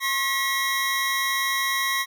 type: tone pair together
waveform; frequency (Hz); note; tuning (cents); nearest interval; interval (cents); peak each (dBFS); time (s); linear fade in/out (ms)
25% pulse; 1079 / 1922.6; C#6 / B6; -47 / -47; minor seventh; 1000; -22 / -21; 0-2.06; 50
effects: none